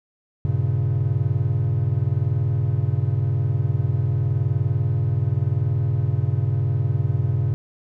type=chord; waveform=triangle; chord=G diminished; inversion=none; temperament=equal with one note detuned; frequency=98 / 117.69 / 138.59 Hz; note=G2 / Bb2 / Db3; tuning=0 / +17 / 0 cents; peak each=-21 dBFS; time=0.45-7.54 s; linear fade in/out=0 ms; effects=none